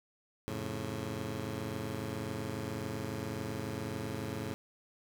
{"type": "chord", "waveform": "15% pulse", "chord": "F augmented", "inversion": "none", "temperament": "just", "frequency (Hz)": [87.31, 109.13, 136.42], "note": ["F2", "A2", "C#3"], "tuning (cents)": [0, -14, -27], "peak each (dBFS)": [-37, -33, -35], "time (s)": [0.48, 4.54], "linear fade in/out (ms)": 0, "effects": []}